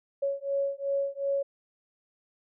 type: beating tone pair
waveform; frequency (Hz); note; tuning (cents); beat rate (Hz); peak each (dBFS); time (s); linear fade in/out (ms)
sine; 554.4 / 557.1; C#5 / C#5; 0 / +9; 2.7; -30; 0.22-1.43; 10
effects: none